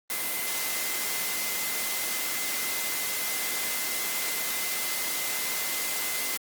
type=tone in noise; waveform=sine; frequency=2058 Hz; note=C7; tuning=29 cents flat; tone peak=-37 dBFS; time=0.1-6.37 s; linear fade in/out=0 ms; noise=white; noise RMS=-30 dBFS; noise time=0.1-6.37 s; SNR=-10 dB; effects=high-pass 200 Hz 12 dB/octave + Opus 32 kbps